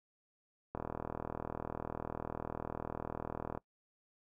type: click train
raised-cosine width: 1 ms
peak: -24 dBFS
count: 114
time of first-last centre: 0.75-3.575 s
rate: 40 Hz
effects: noise-tail reverb RT60 0.1 s tail -23 dB re dry